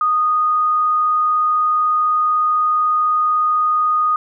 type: tone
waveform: sine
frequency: 1237 Hz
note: D#6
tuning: 10 cents flat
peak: -13 dBFS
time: 0.01-4.16 s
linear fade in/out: 2 ms
effects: none